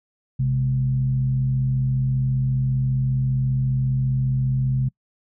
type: tone with frequency modulation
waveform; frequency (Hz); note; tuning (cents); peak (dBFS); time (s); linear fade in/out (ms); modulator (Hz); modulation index
sine; 130.81; C3; 0; -18; 0.39-4.89; 10; 74.8; 0.39
effects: noise-tail reverb RT60 0.1 s tail -26 dB re dry